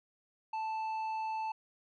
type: tone with tanh clipping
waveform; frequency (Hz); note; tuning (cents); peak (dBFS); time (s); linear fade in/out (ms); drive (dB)
sine; 880; A5; 0; -35; 0.53-1.52; 5; 7
effects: none